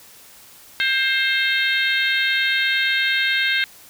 harmonic tone, 529 Hz, C5, 19 cents sharp, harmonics 3 / 4 / 5 / 6 / 7 / 8, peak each -21 / -22 / -27 / -27 / -25 / -31 dBFS, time 0.8-3.64 s, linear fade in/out 0 ms, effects white hiss -46 dBFS RMS until 3.89 s

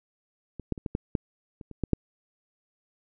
clicks, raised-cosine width 3 ms, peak -24 / -13 / -26 / -18 / -14 / -12 / -29 / -29 / -14 / -8 dBFS, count 10, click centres 0.597 / 0.723 / 0.778 / 0.862 / 0.951 / 1.152 / 1.612 / 1.713 / 1.837 / 1.933 s, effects none

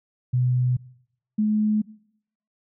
sine tone pair in turn, 125.3 / 213.1 Hz, B2 / G#3, +25 / +45 cents, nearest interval major sixth, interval 920 cents, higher second, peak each -18 dBFS, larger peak neither, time 0.33-0.77 / 1.38-1.82 s, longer neither, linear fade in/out 10 ms, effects noise-tail reverb RT60 0.7 s tail -21 dB re dry

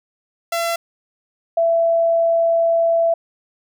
sawtooth / sine tone pair in turn, 676 / 667.5 Hz, E5 / E5, +43 / +22 cents, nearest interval unison, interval 21 cents, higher first, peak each -15 / -13 dBFS, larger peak second, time 0.52-0.76 / 1.57-3.14 s, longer second, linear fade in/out 5 ms, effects none

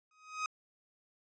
30% pulse tone with exponential growth, 1257 Hz, D#6, 17 cents sharp, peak -28 dBFS, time 0.11-0.46 s, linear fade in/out 2 ms, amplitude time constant 75 ms, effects resampled to 16000 Hz

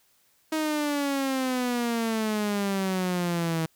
sawtooth exponential sweep, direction down, 316.5 to 160.2 Hz, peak -21 dBFS, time 0.52-3.66 s, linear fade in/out 5 ms, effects white hiss -65 dBFS RMS until 3.75 s

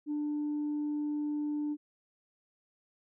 sine tone, 296.6 Hz, D4, 17 cents sharp, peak -29 dBFS, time 0.06-1.77 s, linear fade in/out 50 ms, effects tanh soft clip ceiling -28 dBFS

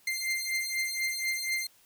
sawtooth beating tone pair, 2093 / 2097.1 Hz, C7 / C7, 0 / +3 cents, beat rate 4.1 Hz, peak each -29 dBFS, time 0.07-1.67 s, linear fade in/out 5 ms, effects white hiss -62 dBFS RMS until 1.85 s

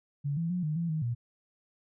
sine tone with pitch steps, 142.7 / 166.5 / 179.3 / 152.8 / 168.7 / 156.8 / 119.2 Hz, D3 / E3 / F3 / D#3 / E3 / D#3 / A#2, -49 / +18 / +46 / -31 / +40 / +14 / +39 cents, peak -28 dBFS, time 0.24-1.15 s, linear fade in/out 20 ms, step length 130 ms, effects none

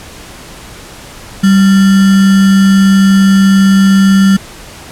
sine tone with sample-and-hold, 194.1 Hz, G3, 17 cents flat, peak -3 dBFS, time 1.43-4.37 s, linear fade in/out 10 ms, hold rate 1575 Hz, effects pink hiss -31 dBFS RMS until 4.91 s + low-pass 11000 Hz 12 dB/octave

